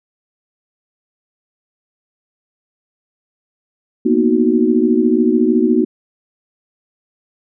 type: chord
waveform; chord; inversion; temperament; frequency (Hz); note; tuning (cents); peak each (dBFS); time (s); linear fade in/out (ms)
sine; B major seventh; third; equal with one note detuned; 233.1 / 246.9 / 312.9 / 370; A#3 / B3 / D#4 / F#4; 0 / 0 / +10 / 0; -16; 4.05-5.85; 10
effects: none